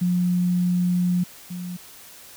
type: tone pair in turn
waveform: sine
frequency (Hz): 178.4 / 178.4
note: F3 / F3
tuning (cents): +37 / +37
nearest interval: unison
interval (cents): 0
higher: neither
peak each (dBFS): -18 / -29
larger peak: first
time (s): 0.01-1.24 / 1.5-1.77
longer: first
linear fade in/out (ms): 10
effects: white hiss -45 dBFS RMS until 2.36 s